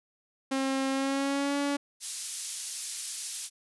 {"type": "tone with pitch glide", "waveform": "sawtooth", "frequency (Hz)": [268.2, 284.1], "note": ["C4", "C#4"], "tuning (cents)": [43, 43], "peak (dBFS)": -23, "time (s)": [0.51, 1.77], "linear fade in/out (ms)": 10, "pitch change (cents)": 100, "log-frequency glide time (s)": [0.9, 1.57]}
{"type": "high-pass noise", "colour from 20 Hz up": "pink", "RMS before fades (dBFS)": -35, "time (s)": [2, 3.5], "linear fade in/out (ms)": 50, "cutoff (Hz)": 5700, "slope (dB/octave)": 12}
{"effects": ["resampled to 24000 Hz"]}